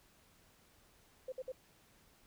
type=tone bursts; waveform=sine; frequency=517 Hz; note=C5; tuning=21 cents flat; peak=-39 dBFS; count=3; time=1.28-1.52 s; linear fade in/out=5 ms; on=42 ms; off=57 ms; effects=pink hiss -67 dBFS RMS until 2.26 s